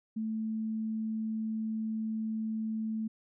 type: tone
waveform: sine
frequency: 220 Hz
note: A3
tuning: in tune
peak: -31 dBFS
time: 0.16-3.08 s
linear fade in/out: 10 ms
effects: none